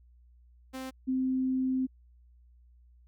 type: tone pair in turn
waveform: sawtooth / sine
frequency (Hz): 261.6 / 259.9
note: C4 / C4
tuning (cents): 0 / -11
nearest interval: unison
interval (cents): 11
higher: first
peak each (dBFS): -33 / -26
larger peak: second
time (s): 0.73-0.91 / 1.07-1.87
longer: second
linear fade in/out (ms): 20
effects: added 60 Hz sine -56 dBFS peak until 3.07 s